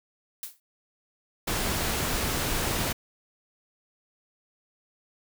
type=noise with exponential decay; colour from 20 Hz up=blue; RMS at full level=-32 dBFS; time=0.43-0.6 s; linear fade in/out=2 ms; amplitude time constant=36 ms
type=noise; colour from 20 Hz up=pink; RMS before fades=-28 dBFS; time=1.47-2.93 s; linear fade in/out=10 ms
effects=none